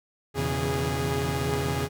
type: tone cluster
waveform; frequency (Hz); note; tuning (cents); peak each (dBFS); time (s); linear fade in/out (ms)
sawtooth; 83.6 / 121.5 / 138.2 / 162.4 / 412.1; E2 / B2 / C#3 / E3 / G#4; +25 / -28 / -5 / -26 / -13; -28 / -30 / -26 / -32 / -26; 0.34-1.89; 50
effects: none